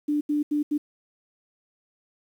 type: tone bursts at uneven times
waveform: sine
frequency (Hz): 295.7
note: D4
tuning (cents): +12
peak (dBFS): -21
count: 4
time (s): 0.08-0.21 / 0.29-0.43 / 0.51-0.63 / 0.71-0.78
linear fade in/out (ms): 10
effects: 9-bit